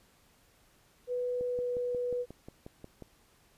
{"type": "tone with pitch glide", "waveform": "sine", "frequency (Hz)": [493.9, 490.8], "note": ["B4", "B4"], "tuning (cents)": [0, -11], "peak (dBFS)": -30, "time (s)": [1.07, 2.26], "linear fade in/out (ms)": 50, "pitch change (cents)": -11, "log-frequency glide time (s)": [1.44, 1.7]}
{"type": "click train", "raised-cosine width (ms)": 2, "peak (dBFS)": -31, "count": 10, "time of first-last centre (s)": [1.41, 3.023], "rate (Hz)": 5.58}
{"effects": ["pink hiss -65 dBFS RMS until 3.57 s", "resampled to 32000 Hz"]}